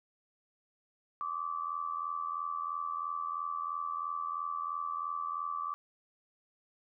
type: tone with amplitude modulation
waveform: sine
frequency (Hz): 1158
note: D6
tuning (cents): -25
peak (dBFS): -30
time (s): 1.21-5.74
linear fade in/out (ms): 0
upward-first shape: sine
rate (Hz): 83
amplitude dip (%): 80
effects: none